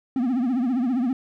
triangle tone with vibrato, 250.3 Hz, B3, 23 cents sharp, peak -18 dBFS, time 0.16-1.13 s, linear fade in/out 2 ms, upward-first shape triangle, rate 15 Hz, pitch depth 170 cents each way, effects none

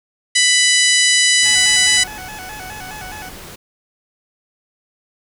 harmonic tone, 992 Hz, B5, 7 cents sharp, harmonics 2 / 3 / 4 / 5 / 6 / 7 / 8 / 9 / 10, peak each -16 / -18 / -19 / -20 / -21 / -21 / -22 / -23 / -23 dBFS, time 0.35-2.04 s, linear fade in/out 10 ms
pink noise, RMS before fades -35 dBFS, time 1.42-3.56 s, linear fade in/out 10 ms
20% pulse tone with vibrato, 797 Hz, G5, 28 cents sharp, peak -26 dBFS, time 1.45-3.29 s, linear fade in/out 5 ms, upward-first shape square, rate 4.8 Hz, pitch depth 120 cents each way
effects none

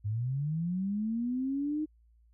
sine linear sweep, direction up, 99.5 to 311.9 Hz, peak -29 dBFS, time 0.04-1.86 s, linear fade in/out 20 ms, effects added 57 Hz sine -60 dBFS peak until 2.33 s

